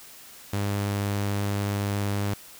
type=tone; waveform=sawtooth; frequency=101.2 Hz; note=G#2; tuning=44 cents flat; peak=-21 dBFS; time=0.53-2.34 s; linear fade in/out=5 ms; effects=white hiss -47 dBFS RMS until 2.59 s